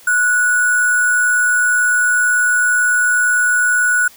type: tone with sample-and-hold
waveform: sine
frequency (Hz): 1471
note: F#6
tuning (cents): -11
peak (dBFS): -11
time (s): 0.07-4.08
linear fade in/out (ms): 5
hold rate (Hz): 8820
effects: white hiss -44 dBFS RMS until 4.16 s